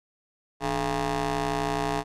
15% pulse ring-modulated tone, 131.6 Hz, C3, 10 cents sharp, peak -16 dBFS, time 0.6-2.04 s, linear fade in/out 50 ms, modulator 556 Hz, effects low-pass 9000 Hz 12 dB/octave

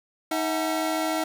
square tone cluster, 314.5 / 644 / 738 / 862 / 1350 Hz, D#4 / E5 / F#5 / A5 / E6, +19 / -41 / -5 / -36 / +41 cents, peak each -29 / -30 / -32 / -37 / -35 dBFS, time 0.31-1.24 s, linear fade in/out 5 ms, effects none

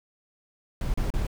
brown noise bursts, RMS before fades -26 dBFS, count 3, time 0.81-1.268 s, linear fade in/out 2 ms, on 130 ms, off 34 ms, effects none

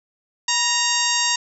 harmonic tone with a mistuned harmonic, 932.3 Hz, A#5, in tune, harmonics 1 / 2 / 3 / 4 / 5 / 6 / 7 / 8, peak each -26 / -26 / -26 / -26 / -26 / -26 / -26 / -26 dBFS, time 0.48-1.36 s, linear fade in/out 5 ms, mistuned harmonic 1, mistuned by +66 cents, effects none

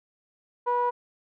sawtooth tone with low-pass filter, 487.1 Hz, B4, 24 cents flat, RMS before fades -25 dBFS, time 0.66-0.91 s, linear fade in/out 20 ms, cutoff 990 Hz, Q 4.3, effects none

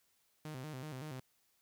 sawtooth tone with vibrato, 141.1 Hz, C#3, 31 cents sharp, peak -39 dBFS, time 0.45-1.2 s, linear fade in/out 2 ms, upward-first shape square, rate 5.3 Hz, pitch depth 150 cents each way, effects white hiss -75 dBFS RMS until 1.61 s

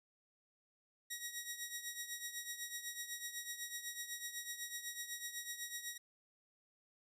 10% pulse tone with tremolo, 1900 Hz, A#6, 33 cents sharp, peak -31 dBFS, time 1.1-5.98 s, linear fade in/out 10 ms, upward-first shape triangle, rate 8 Hz, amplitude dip 75%, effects none

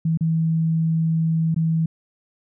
sine tone with dropouts, 162.2 Hz, E3, 28 cents flat, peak -17 dBFS, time 0.05-1.86 s, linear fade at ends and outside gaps 5 ms, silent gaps 0.174-0.208 / 1.545-1.562 s, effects none

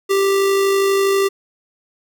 square tone with amplitude modulation, 392.6 Hz, G4, 3 cents sharp, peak -13 dBFS, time 0.09-1.29 s, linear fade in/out 20 ms, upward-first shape sine, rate 52.3 Hz, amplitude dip 25%, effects none

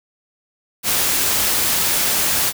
white noise, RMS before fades -18 dBFS, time 0.83-2.53 s, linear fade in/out 50 ms, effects none

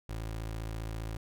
25% pulse tone, 55 Hz, A1, in tune, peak -32 dBFS, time 0.09-1.17 s, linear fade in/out 5 ms, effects none

